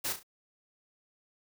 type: noise with echo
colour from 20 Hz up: white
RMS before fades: -33 dBFS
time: 0.04-0.13 s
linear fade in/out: 10 ms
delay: 34 ms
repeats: 3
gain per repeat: -8 dB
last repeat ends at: 0.232 s
effects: none